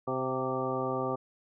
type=harmonic tone with a mistuned harmonic; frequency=130 Hz; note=C3; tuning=11 cents flat; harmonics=1 / 2 / 3 / 4 / 5 / 6 / 7 / 9; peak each=-39 / -37 / -35 / -35 / -39 / -39 / -41 / -36 dBFS; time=0.07-1.16 s; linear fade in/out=10 ms; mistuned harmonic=5; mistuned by=+28 cents; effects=none